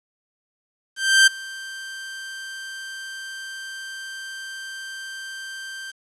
sawtooth tone with ADSR envelope, 1568 Hz, G6, in tune, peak -6 dBFS, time 0.96-5.92 s, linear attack 310 ms, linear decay 11 ms, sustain -23 dB, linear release 22 ms, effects resampled to 24000 Hz + 8-bit

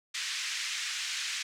pink band-pass noise, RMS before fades -35 dBFS, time 0.14-1.43 s, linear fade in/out 10 ms, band 1800 to 7200 Hz, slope 24 dB/octave, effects none

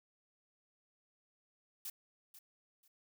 blue noise with echo, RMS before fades -43 dBFS, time 1.85-1.9 s, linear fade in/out 5 ms, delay 490 ms, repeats 2, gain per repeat -13 dB, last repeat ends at 2.88 s, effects none

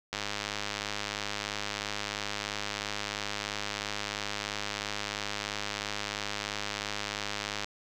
click train, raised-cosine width 0.2 ms, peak -15 dBFS, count 775, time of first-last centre 0.13-7.645 s, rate 103 Hz, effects none

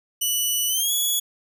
10% pulse tone with pitch glide, 2960 to 3381 Hz, F#7 to G#7, 0 to +30 cents, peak -13 dBFS, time 0.21-1.2 s, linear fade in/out 10 ms, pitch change +230 cents, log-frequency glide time 0.68-0.92 s, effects none

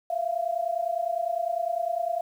sine tone pair together, 668.6 / 698.5 Hz, E5 / F5, +24 / 0 cents, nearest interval minor second, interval 76 cents, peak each -28 dBFS, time 0.1-2.21 s, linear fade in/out 5 ms, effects 9-bit

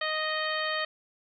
harmonic tone, 622 Hz, D#5, 1 cent flat, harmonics 1 / 2 / 3 / 4 / 5 / 6 / 7, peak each -34 / -34 / -32 / -40 / -37 / -40 / -39 dBFS, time 0.01-0.85 s, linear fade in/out 5 ms, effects none

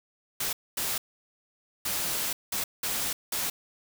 white noise bursts at uneven times, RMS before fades -30 dBFS, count 6, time 0.4-0.53 / 0.77-0.98 / 1.85-2.33 / 2.52-2.64 / 2.83-3.13 / 3.32-3.5 s, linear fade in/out 5 ms, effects none

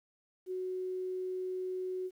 sine tone, 370 Hz, F#4, in tune, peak -34 dBFS, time 0.46-2.11 s, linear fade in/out 50 ms, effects 11-bit

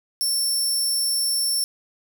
20% pulse tone, 5420 Hz, E8, 47 cents sharp, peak -15 dBFS, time 0.21-1.64 s, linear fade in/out 0 ms, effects none

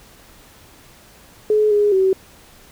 sine tone with pitch steps, 425.8 / 413.8 / 380.6 Hz, G#4 / G#4 / F#4, +43 / -6 / +49 cents, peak -12 dBFS, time 1.5-2.13 s, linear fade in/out 2 ms, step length 210 ms, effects pink hiss -47 dBFS RMS until 2.71 s

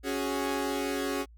sawtooth chord, C# suspended fourth, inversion none, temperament equal, 277.2 / 370 / 415.3 Hz, C#4 / F#4 / G#4, 0 / 0 / 0 cents, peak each -28 / -31 / -30 dBFS, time 0.03-1.26 s, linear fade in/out 50 ms, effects added 57 Hz sine -50 dBFS peak until 1.37 s

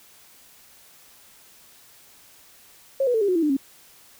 sine tone with pitch steps, 541 / 490.4 / 444.5 / 403 / 365.3 / 331.1 / 300.1 / 272.1 Hz, C#5 / B4 / A4 / G4 / F#4 / E4 / D4 / C#4, -42 / -12 / +18 / +48 / -22 / +8 / +38 / -32 cents, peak -18 dBFS, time 3-3.568 s, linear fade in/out 5 ms, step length 71 ms, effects white hiss -52 dBFS RMS until 4.19 s

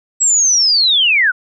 sine linear sweep, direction down, 7780 to 1396.9 Hz, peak -9 dBFS, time 0.2-1.32 s, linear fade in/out 20 ms, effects none

